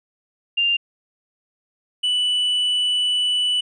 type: tone pair in turn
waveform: sine / triangle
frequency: 2794 / 2970 Hz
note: F7 / F#7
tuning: 0 / +6 cents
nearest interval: minor second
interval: 106 cents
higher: second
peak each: -16 dBFS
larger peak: neither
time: 0.57-0.77 / 2.03-3.61 s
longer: second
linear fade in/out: 10 ms
effects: resampled to 22050 Hz